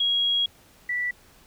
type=tone pair in turn; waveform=sine; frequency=3300 / 1962.2 Hz; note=G#7 / B6; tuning=-12 / -12 cents; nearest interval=major sixth; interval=900 cents; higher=first; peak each=-20 / -24 dBFS; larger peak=first; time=0-0.46 / 0.89-1.11 s; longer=first; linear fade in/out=5 ms; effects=pink hiss -55 dBFS RMS until 1.46 s